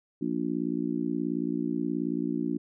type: harmonic tone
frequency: 58.6 Hz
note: A#1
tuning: 10 cents sharp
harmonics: 3 / 4 / 5 / 6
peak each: -35 / -32 / -30 / -35 dBFS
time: 0.21-2.58 s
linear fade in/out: 10 ms
effects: none